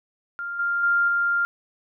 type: tone with level steps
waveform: sine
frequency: 1396.9 Hz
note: F6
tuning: in tune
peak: -28 / -21 / -17 / -19 dBFS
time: 0.39-1.45 s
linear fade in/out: 0 ms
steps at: 0.59 / 0.83 / 1.08 s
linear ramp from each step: 5 ms
effects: none